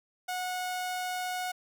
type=tone; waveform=sawtooth; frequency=731 Hz; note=F#5; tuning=21 cents flat; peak=-28 dBFS; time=0.28-1.52 s; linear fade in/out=10 ms; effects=none